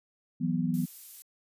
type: chord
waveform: sine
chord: E suspended second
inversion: none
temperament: equal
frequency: 164.81 / 185 / 246.9 Hz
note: E3 / F#3 / B3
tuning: 0 / 0 / 0 cents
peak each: -30 / -31 / -30 dBFS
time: 0.4-0.86 s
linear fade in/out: 20 ms
type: noise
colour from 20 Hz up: violet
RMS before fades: -44 dBFS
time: 0.74-1.22 s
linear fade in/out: 0 ms
effects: resampled to 32000 Hz